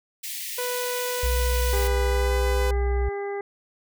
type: high-pass noise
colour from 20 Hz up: white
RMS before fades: -33 dBFS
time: 0.23-1.88 s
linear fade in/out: 10 ms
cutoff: 1800 Hz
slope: 96 dB/octave
type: tone with pitch glide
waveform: sawtooth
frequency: 493.9 to 500.8 Hz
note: B4 to B4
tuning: 0 to +24 cents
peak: -23 dBFS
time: 0.58-2.71 s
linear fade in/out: 5 ms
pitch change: +24 cents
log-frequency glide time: 2.08-2.34 s
type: tone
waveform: sine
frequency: 61.74 Hz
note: B1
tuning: in tune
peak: -21 dBFS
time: 1.23-3.09 s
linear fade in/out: 5 ms
type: harmonic tone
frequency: 402 Hz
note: G4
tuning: 44 cents sharp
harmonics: 1 / 2 / 3 / 4 / 5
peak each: -28 / -35 / -44 / -45 / -40 dBFS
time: 1.73-3.41 s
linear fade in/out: 2 ms
effects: none